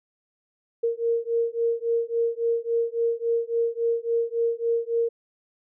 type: beating tone pair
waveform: sine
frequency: 462.5 / 466.1 Hz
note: A#4 / A#4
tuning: -14 / 0 cents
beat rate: 3.6 Hz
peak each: -25 dBFS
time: 0.83-5.09 s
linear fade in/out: 10 ms
effects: none